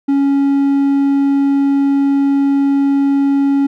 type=tone; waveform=triangle; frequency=278.1 Hz; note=C#4; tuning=6 cents sharp; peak=-8 dBFS; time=0.08-3.67 s; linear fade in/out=10 ms; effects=none